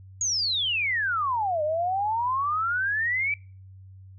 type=exponential two-way sweep; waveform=sine; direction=down then up; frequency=6800 to 595 to 2338 Hz; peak=-23 dBFS; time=0.21-3.34 s; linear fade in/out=2 ms; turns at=1.63 s; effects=noise-tail reverb RT60 0.4 s tail -25 dB re dry + added 95 Hz sine -44 dBFS peak until 4.18 s